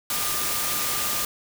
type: tone in noise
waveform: sine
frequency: 1205 Hz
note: D6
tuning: 44 cents sharp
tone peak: -35 dBFS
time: 0.1-1.25 s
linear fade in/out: 2 ms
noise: white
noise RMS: -26 dBFS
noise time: 0.1-1.25 s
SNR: -12 dB
effects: none